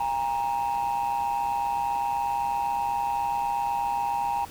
sine tone pair together, 809.3 / 937 Hz, G#5 / A#5, -45 / +9 cents, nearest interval minor third, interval 254 cents, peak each -25 dBFS, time 0-4.45 s, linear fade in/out 5 ms, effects tanh soft clip ceiling -21 dBFS + pink hiss -45 dBFS RMS until 4.5 s

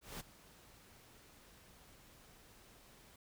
pink noise with ADSR envelope, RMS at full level -45 dBFS, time 0.01-3.16 s, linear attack 190 ms, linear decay 16 ms, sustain -17 dB, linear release 4 ms, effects none

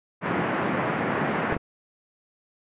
pink band-pass noise, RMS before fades -26 dBFS, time 0.21-1.58 s, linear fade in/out 50 ms, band 140 to 2100 Hz, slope 24 dB/octave
clicks, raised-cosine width 2 ms, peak -14 dBFS, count 2, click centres 1.525 / 1.566 s
effects resampled to 8000 Hz

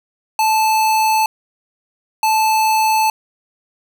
square tone pair in turn, 874 / 874 Hz, A5 / A5, -12 / -12 cents, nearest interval unison, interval 0 cents, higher neither, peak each -13 dBFS, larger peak neither, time 0.39-1.26 / 2.23-3.1 s, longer neither, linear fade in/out 2 ms, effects 9-bit

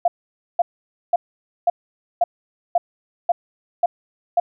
sine tone bursts, 696 Hz, F5, 6 cents flat, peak -12 dBFS, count 9, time 0.05-4.4 s, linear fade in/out 5 ms, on 30 ms, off 510 ms, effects none

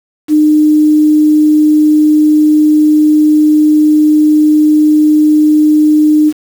sine tone with quantisation, 304.2 Hz, D#4, 39 cents flat, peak -4 dBFS, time 0.28-6.33 s, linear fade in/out 50 ms, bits 5, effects none

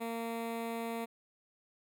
15% pulse tone with notch filter, 230 Hz, A#3, 23 cents flat, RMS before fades -38 dBFS, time 0-1.06 s, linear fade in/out 20 ms, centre 5600 Hz, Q 0.99, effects none

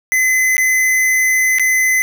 square tone with dropouts, 2034 Hz, C7, 50 cents flat, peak -12 dBFS, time 0.12-2.02 s, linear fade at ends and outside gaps 0 ms, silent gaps 0.568-0.58 / 1.585-1.596 s, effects 9-bit

